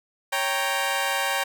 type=chord; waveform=15% pulse; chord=G diminished; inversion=second; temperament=equal; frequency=554.4 / 784 / 932.3 Hz; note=Db5 / G5 / Bb5; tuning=0 / 0 / 0 cents; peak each=-22 / -20 / -22 dBFS; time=0.32-1.44 s; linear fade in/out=10 ms; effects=none